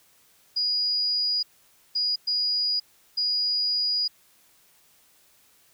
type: tone bursts at uneven times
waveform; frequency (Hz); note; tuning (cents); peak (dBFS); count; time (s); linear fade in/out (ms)
sine; 4898; D#8; -28; -22; 4; 0.56-1.43 / 1.95-2.16 / 2.27-2.8 / 3.17-4.08; 10
effects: white hiss -60 dBFS RMS until 5.73 s